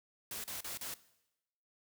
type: noise bursts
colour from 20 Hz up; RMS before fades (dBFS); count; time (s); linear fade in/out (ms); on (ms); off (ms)
white; -42; 4; 0.31-0.941; 2; 130; 37
effects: noise-tail reverb RT60 0.9 s tail -18 dB re dry